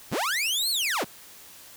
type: linear two-way sweep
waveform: sawtooth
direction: up then down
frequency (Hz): 42.34 to 4435 to 64.7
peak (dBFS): -21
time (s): 0.11-1.05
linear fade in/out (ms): 20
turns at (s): 0.7
effects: white hiss -48 dBFS RMS until 1.76 s